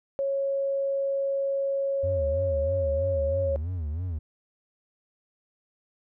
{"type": "tone", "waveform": "sine", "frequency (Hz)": 550, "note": "C#5", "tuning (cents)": -14, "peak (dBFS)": -24, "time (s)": [0.19, 3.56], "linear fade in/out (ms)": 0}
{"type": "tone with vibrato", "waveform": "triangle", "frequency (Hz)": 82.41, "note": "E2", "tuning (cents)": 0, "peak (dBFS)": -26, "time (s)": [2.03, 4.19], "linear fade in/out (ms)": 10, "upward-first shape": "sine", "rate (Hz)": 3.1, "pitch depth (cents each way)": 200}
{"effects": []}